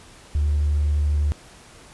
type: tone with hard clipping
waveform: sine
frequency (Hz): 74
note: D2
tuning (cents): +14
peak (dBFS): -18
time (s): 0.35-1.32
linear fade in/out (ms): 0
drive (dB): 1
effects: pink hiss -47 dBFS RMS until 1.93 s + resampled to 24000 Hz